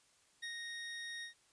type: tone with ADSR envelope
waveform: 25% pulse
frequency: 1864.7 Hz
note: A#6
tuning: in tune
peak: -37 dBFS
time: 0.42-1.34 s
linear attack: 16 ms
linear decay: 95 ms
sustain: -2 dB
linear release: 110 ms
effects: white hiss -70 dBFS RMS until 1.52 s + resampled to 22050 Hz